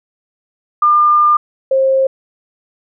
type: tone pair in turn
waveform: sine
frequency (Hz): 1202 / 532.8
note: D6 / C5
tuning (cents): +40 / +31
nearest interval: octave + major second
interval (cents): 1409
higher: first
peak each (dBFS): -7 / -9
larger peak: first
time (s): 0.82-1.37 / 1.71-2.07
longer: first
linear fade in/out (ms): 5
effects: none